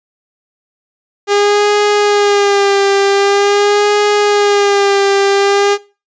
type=tone with vibrato; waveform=sawtooth; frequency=405.3 Hz; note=G#4; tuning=42 cents flat; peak=-5 dBFS; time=1.27-5.78 s; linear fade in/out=50 ms; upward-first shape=sine; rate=0.45 Hz; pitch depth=39 cents each way; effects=noise-tail reverb RT60 0.3 s tail -19 dB re dry + resampled to 16000 Hz